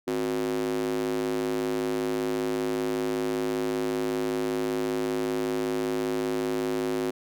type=tone with high-pass filter; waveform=square; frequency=52.6 Hz; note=G#1; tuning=23 cents sharp; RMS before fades=-28 dBFS; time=0.07-7.11 s; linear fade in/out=10 ms; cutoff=320 Hz; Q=7.3; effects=none